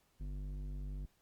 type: tone with low-pass filter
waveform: square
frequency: 48.97 Hz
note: G1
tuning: 1 cent flat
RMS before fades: -42 dBFS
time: 0.2-1.06 s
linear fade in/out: 10 ms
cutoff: 210 Hz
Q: 0.86
effects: pink hiss -74 dBFS RMS until 1.21 s + Opus 48 kbps